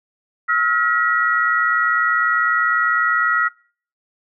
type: tone cluster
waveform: sine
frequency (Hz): 1294 / 1414 / 1922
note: E6 / F6 / B6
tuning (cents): -32 / +21 / -48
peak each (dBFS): -19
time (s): 0.48-3.49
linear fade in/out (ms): 20
effects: noise-tail reverb RT60 0.5 s tail -26 dB re dry